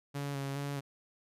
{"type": "tone with vibrato", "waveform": "sawtooth", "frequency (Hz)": 140, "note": "C#3", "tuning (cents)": 18, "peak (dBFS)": -31, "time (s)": [0.14, 0.81], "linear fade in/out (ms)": 20, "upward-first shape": "square", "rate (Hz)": 2.4, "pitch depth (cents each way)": 23, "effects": ["resampled to 32000 Hz"]}